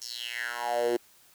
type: tone with high-pass filter sweep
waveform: 10% pulse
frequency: 120 Hz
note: B2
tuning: 49 cents flat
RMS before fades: -31 dBFS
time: 0.01-0.97 s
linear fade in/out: 10 ms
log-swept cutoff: 5900 to 340 Hz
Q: 5.3
effects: white hiss -59 dBFS RMS until 1.34 s